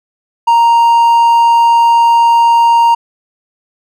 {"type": "tone", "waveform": "triangle", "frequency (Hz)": 932, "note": "A#5", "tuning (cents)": -1, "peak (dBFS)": -3, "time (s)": [0.47, 2.95], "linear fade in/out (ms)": 10, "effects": []}